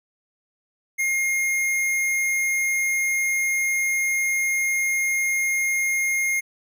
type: tone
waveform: square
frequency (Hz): 2134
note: C7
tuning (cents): +34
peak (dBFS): -21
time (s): 0.98-6.41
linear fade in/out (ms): 20
effects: none